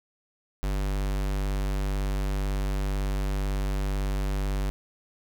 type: tone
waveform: square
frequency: 49 Hz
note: G1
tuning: in tune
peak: -26 dBFS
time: 0.63-4.7 s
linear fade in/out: 0 ms
effects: none